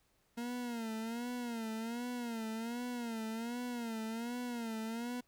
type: tone with vibrato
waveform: 40% pulse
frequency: 233.1 Hz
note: A#3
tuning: in tune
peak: -37 dBFS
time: 0.37-5.21 s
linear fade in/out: 10 ms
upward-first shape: sine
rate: 1.3 Hz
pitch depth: 96 cents each way
effects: pink hiss -74 dBFS RMS until 5.27 s